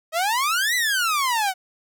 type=exponential two-way sweep; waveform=sawtooth; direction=up then down; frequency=622 to 2026 to 728 Hz; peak=-16 dBFS; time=0.12-1.54 s; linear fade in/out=50 ms; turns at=0.75 s; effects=none